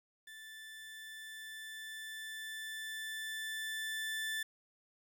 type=tone with level ramp; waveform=30% pulse; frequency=1760 Hz; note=A6; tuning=in tune; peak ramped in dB=-47 to -33 dBFS; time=0.27-4.43 s; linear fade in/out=5 ms; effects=11-bit